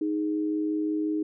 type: tone pair together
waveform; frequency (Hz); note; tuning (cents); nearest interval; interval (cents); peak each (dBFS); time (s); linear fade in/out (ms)
sine; 311.1 / 416.7; D#4 / G#4; 0 / +6; perfect fourth; 506; -25 / -34; 0.01-1.23; 5
effects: none